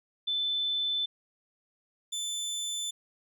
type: tone pair in turn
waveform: sine / 25% pulse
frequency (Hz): 3520 / 3520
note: A7 / A7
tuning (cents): 0 / 0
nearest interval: unison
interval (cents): 0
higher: neither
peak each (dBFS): -27 / -28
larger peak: first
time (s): 0.27-1.06 / 2.12-2.91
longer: neither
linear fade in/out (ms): 10
effects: none